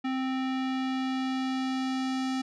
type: tone with low-pass filter sweep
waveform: square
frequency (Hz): 261.6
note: C4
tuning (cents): 0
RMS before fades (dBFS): -30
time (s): 0.04-2.42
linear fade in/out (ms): 10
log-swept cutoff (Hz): 2800 to 5700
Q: 1.2
effects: none